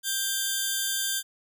10% pulse tone pair together, 1578 / 3539 Hz, G6 / A7, +11 / +9 cents, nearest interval octave + major second, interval 1398 cents, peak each -21 dBFS, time 0.03-1.23 s, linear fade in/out 50 ms, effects none

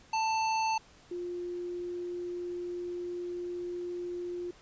square / sine tone pair in turn, 886 / 352.6 Hz, A5 / F4, +12 / +17 cents, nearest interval octave + major third, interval 1595 cents, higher first, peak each -28 / -34 dBFS, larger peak first, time 0.13-0.78 / 1.11-4.51 s, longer second, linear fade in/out 5 ms, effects pink hiss -58 dBFS RMS until 4.61 s + resampled to 16000 Hz

